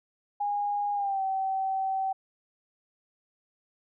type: tone with pitch glide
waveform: sine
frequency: 819 to 768.6 Hz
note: G#5 to G5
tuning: -24 to -34 cents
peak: -26 dBFS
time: 0.4-2.13 s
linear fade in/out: 10 ms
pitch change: -110 cents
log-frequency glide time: 0.94-1.22 s
effects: none